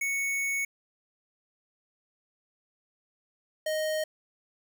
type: tone pair in turn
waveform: square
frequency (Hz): 2217 / 622.1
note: C#7 / D#5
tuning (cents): 0 / 0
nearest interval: octave + minor seventh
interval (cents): 2200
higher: first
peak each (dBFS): -28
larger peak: neither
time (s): 0.01-0.65 / 3.66-4.04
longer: first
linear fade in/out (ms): 5
effects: 11-bit